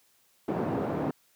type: band-pass noise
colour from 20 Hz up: pink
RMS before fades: -30 dBFS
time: 0.48-1.11 s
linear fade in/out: 5 ms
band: 160 to 690 Hz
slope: 12 dB/octave
effects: white hiss -66 dBFS RMS until 1.35 s + high-pass 80 Hz 12 dB/octave